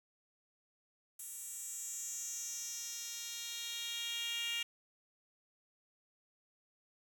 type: tone with high-pass filter sweep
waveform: 10% pulse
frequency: 467.6 Hz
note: A#4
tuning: 5 cents sharp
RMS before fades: -42 dBFS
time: 1.19-4.63 s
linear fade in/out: 5 ms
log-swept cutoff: 9500 to 2800 Hz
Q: 3.4
effects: 10-bit